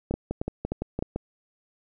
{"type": "two click trains", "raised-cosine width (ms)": 2, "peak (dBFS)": [-15, -14], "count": [7, 4], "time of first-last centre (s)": [[0.14, 1.16], [0.11, 1.025]], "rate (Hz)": [5.88, 3.28], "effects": []}